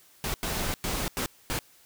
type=noise bursts at uneven times; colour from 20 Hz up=pink; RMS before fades=-30 dBFS; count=5; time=0.24-0.34 / 0.43-0.74 / 0.84-1.08 / 1.17-1.26 / 1.5-1.59 s; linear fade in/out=0 ms; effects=white hiss -58 dBFS RMS until 1.85 s